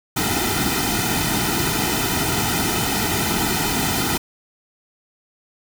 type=noise with comb filter; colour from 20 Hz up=pink; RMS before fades=-21 dBFS; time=0.16-4.18 s; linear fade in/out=10 ms; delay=1.8 ms; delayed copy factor=-1; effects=none